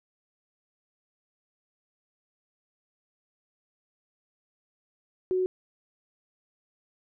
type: tone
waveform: sine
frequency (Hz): 370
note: F#4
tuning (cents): 0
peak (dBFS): -23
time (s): 5.31-5.46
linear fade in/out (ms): 0
effects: none